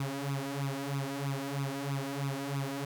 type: tone with flanger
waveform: sawtooth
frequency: 138.59 Hz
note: C#3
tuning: in tune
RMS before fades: -35 dBFS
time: 0-2.85 s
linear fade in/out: 5 ms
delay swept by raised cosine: 0.79 to 4.19 ms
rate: 3.1 Hz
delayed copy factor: +0.8
effects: none